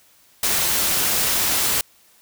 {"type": "noise", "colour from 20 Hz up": "white", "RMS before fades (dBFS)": -20, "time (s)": [0.43, 1.81], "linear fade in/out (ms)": 2, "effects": ["white hiss -55 dBFS RMS until 2.21 s"]}